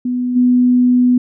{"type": "tone with level steps", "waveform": "sine", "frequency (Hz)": 248.1, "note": "B3", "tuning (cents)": 8, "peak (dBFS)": [-15, -8], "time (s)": [0.05, 1.18], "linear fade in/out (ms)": 5, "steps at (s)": 0.35, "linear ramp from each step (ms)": 20, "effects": []}